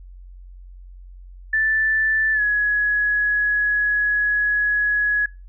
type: tone with pitch glide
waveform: sine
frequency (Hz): 1760 to 1679.6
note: A6 to G#6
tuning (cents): 0 to +19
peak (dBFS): -16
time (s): 1.53-5.26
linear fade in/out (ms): 5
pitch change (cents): -81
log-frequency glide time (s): 2.33-2.42
effects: noise-tail reverb RT60 0.3 s tail -26 dB re dry + added 45 Hz sine -38 dBFS peak until 5.48 s